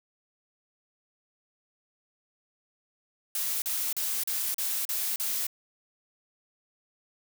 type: noise bursts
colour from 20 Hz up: blue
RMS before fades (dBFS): -30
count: 7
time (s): 3.35-5.468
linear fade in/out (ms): 2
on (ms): 270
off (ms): 38
effects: none